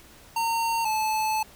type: tone pair in turn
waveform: square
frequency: 916 / 869.1 Hz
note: A#5 / A5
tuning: -31 / -22 cents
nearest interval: minor second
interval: 91 cents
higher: first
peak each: -24 dBFS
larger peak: neither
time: 0.36-0.85 / 0.85-1.43 s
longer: second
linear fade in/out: 5 ms
effects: pink hiss -51 dBFS RMS until 1.55 s